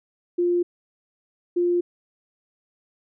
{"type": "tone pair in turn", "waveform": "sine", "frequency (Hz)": [350.6, 350.6], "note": ["F4", "F4"], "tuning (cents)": [7, 7], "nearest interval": "unison", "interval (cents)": 0, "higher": "neither", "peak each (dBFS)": -18, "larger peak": "neither", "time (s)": [[0.38, 0.63], [1.56, 1.81]], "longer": "neither", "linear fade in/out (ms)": 10, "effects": []}